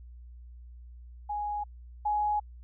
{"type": "tone pair in turn", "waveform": "sine", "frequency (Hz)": [830.6, 836.9], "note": ["G#5", "G#5"], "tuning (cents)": [0, 13], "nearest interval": "unison", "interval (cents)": 13, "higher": "second", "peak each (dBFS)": [-30, -25], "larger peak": "second", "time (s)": [[1.29, 1.64], [2.05, 2.4]], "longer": "neither", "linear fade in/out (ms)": 10, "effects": ["added 60 Hz sine -45 dBFS peak until 2.63 s"]}